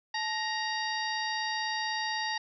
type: harmonic tone with a mistuned harmonic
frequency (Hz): 936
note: A#5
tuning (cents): +7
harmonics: 1 / 2 / 3 / 4 / 5 / 6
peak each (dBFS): -34 / -34 / -42 / -40 / -38 / -44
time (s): 0.14-2.38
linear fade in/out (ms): 5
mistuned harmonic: 1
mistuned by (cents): -130
effects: none